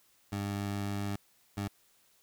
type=tone bursts at uneven times; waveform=20% pulse; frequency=100.8 Hz; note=G2; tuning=49 cents sharp; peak=-28 dBFS; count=2; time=0.32-1.16 / 1.57-1.68 s; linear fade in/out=5 ms; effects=white hiss -67 dBFS RMS until 2.22 s